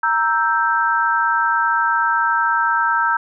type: chord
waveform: sine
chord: E diminished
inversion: second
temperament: equal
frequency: 932.3 / 1318.5 / 1568 Hz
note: Bb5 / E6 / G6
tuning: 0 / 0 / 0 cents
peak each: -19 dBFS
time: 0.03-3.17 s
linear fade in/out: 5 ms
effects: none